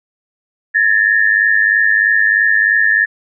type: tone pair together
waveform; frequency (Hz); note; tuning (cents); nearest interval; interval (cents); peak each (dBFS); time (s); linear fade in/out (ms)
sine; 1710.9 / 1814; A6 / A#6; -49 / -48; minor second; 101; -12; 0.74-3.06; 20
effects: none